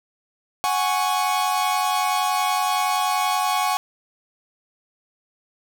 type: chord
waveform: 45% pulse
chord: F# suspended second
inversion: none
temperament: equal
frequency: 740 / 830.6 / 1108.7 Hz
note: F#5 / G#5 / C#6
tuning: 0 / 0 / 0 cents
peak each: -24 dBFS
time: 0.64-3.77 s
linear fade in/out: 0 ms
effects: none